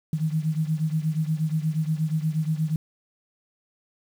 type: beating tone pair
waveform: sine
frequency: 154.6 / 163 Hz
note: D#3 / E3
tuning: -11 / -19 cents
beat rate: 8.4 Hz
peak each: -24 / -27 dBFS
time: 0.13-2.76 s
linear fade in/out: 2 ms
effects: 8-bit